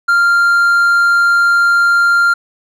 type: tone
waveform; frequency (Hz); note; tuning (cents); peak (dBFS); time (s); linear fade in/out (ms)
triangle; 1393; F6; -5; -6; 0.08-2.34; 10
effects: none